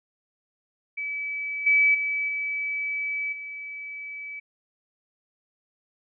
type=tone with level steps; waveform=sine; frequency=2295 Hz; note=D7; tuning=40 cents flat; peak=-28 / -16 / -24 / -26 / -34 dBFS; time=0.97-4.4 s; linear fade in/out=10 ms; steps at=1.66 / 1.94 / 2.28 / 3.32 s; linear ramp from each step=10 ms; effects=none